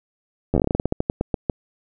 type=slowing click train; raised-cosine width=2 ms; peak=-6 dBFS; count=18; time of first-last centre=0.54-1.498 s; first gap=11 ms; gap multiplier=1.18; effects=none